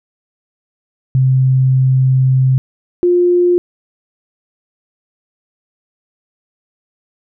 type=tone pair in turn; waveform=sine; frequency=130.81 / 353.6 Hz; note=C3 / F4; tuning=0 / +22 cents; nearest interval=octave + perfect fourth; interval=1722 cents; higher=second; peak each=-8 dBFS; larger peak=neither; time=1.15-2.58 / 3.03-3.58 s; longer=first; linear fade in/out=0 ms; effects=none